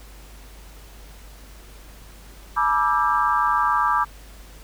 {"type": "tone cluster", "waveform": "sine", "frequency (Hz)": [861, 968, 1178, 1328, 1595], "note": ["A5", "B5", "D6", "E6", "G6"], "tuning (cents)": [-38, -35, 5, 12, 30], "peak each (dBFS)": [-27, -23, -20, -27, -27], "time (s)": [2.56, 4.05], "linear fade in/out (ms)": 20, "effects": ["added 50 Hz sine -42 dBFS peak until 4.63 s", "pink hiss -48 dBFS RMS until 4.63 s"]}